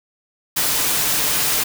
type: noise with comb filter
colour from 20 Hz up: white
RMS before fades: -19 dBFS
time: 0.56-1.64 s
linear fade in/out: 10 ms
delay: 6.7 ms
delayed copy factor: +0.5
effects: none